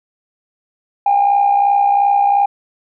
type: tone with amplitude modulation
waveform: sine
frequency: 806 Hz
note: G5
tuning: 48 cents sharp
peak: -6 dBFS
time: 1.06-2.46 s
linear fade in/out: 5 ms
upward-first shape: sine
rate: 62.8 Hz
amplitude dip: 60%
effects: tanh soft clip ceiling -5 dBFS